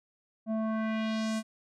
square tone with low-pass filter sweep, 220 Hz, A3, in tune, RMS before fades -31 dBFS, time 0.46-1.43 s, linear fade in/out 50 ms, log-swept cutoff 580 to 10000 Hz, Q 1.5, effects none

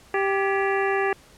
harmonic tone with a mistuned harmonic, 392 Hz, G4, in tune, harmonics 1 / 2 / 3 / 4 / 5 / 6 / 7, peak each -23 / -27 / -31 / -29 / -31 / -36 / -37 dBFS, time 0.14-1.13 s, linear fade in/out 2 ms, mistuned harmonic 4, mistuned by +130 cents, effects pink hiss -52 dBFS RMS until 1.37 s + low-pass 11000 Hz 12 dB/octave

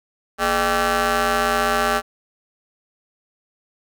15% pulse ring-modulated tone, 185 Hz, F#3, in tune, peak -8 dBFS, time 0.38-2.02 s, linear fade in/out 50 ms, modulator 976 Hz, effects none

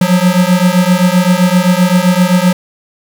square beating tone pair, 177.1 / 184.8 Hz, F3 / F#3, +24 / -2 cents, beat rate 7.7 Hz, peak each -11 dBFS, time 0.01-2.53 s, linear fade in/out 5 ms, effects 7-bit

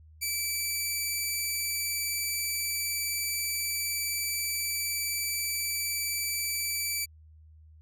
10% pulse tone, 2317 Hz, D7, 24 cents flat, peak -20 dBFS, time 0.21-7.06 s, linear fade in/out 20 ms, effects added 78 Hz sine -51 dBFS peak until 7.81 s

